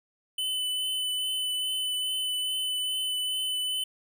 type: tone with vibrato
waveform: square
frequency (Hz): 3014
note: F#7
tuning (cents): +31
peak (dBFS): -28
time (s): 0.38-3.84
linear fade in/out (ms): 5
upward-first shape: triangle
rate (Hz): 2.4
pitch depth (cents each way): 14
effects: none